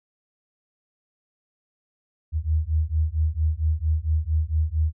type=beating tone pair; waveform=sine; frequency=76.4 / 80.8 Hz; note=D#2 / E2; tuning=-31 / -34 cents; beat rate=4.4 Hz; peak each=-23 / -23 dBFS; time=2.32-4.93 s; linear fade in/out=50 ms; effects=none